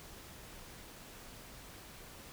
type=silence; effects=pink hiss -52 dBFS RMS until 2.32 s